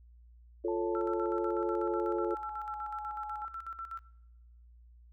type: chord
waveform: sine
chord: F augmented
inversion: none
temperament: equal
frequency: 349.2 / 440 / 554.4 Hz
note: F4 / A4 / C#5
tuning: 0 / 0 / 0 cents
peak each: -32 / -34 / -38 dBFS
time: 0.64-2.35 s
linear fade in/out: 10 ms
type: tone with pitch glide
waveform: sine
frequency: 880 to 844.2 Hz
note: A5 to G#5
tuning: 0 to +28 cents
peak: -39 dBFS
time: 0.68-3.45 s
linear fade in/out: 2 ms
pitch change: -72 cents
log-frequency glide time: 1.04-2.71 s
type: tone with tremolo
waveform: sine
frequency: 1343 Hz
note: E6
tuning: 32 cents sharp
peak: -37 dBFS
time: 0.95-3.99 s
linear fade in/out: 0 ms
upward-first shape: square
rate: 8.1 Hz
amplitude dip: 70%
effects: noise-tail reverb RT60 1.0 s tail -23 dB re dry + added 59 Hz sine -54 dBFS peak until 5.12 s